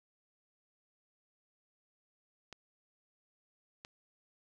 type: clicks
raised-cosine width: 0.2 ms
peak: -29 dBFS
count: 2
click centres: 2.527 / 3.849 s
effects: none